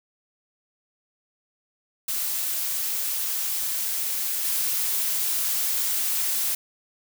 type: noise with level steps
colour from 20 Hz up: blue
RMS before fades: -27 / -25 dBFS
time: 2.08-6.55 s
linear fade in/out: 5 ms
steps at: 4.44 s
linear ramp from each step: 10 ms
effects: none